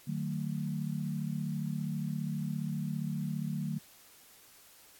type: tone cluster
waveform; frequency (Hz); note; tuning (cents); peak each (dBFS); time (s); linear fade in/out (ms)
sine; 151.5 / 186.4 / 223.7; D#3 / F#3 / A3; -46 / +13 / +29; -35 / -37 / -38; 0.07-3.79; 10
effects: white hiss -58 dBFS RMS until 4.99 s + AAC 64 kbps